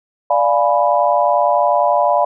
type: chord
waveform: sine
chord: D diminished seventh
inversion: none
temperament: equal with one note detuned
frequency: 587.3 / 698.5 / 835.9 / 987.8 Hz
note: D5 / F5 / Ab5 / Cb6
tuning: 0 / 0 / +11 / 0 cents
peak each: -16 / -16 / -19 / -17 dBFS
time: 0.3-2.25 s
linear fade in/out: 5 ms
effects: none